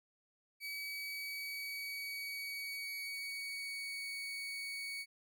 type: tone with pitch glide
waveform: 30% pulse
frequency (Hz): 2276 to 2236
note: C#7 to C#7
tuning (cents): +45 to +14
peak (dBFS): -38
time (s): 0.6-5.06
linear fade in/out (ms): 50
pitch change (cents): -31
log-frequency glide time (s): 0.88-4.08
effects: none